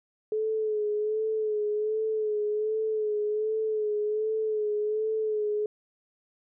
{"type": "tone with vibrato", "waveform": "sine", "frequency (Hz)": 428.6, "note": "A4", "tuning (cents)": -45, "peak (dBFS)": -25, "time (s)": [0.32, 5.66], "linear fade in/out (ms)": 2, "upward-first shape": "sine", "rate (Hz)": 1.3, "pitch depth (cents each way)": 39, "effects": []}